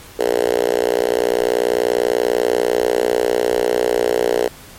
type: tone with high-pass filter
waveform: 5% pulse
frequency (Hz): 60.2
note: B1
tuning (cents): -44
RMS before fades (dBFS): -17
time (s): 0.19-4.48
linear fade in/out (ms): 5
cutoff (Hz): 440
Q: 4.4
effects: pink hiss -40 dBFS RMS until 4.78 s + MP3 64 kbps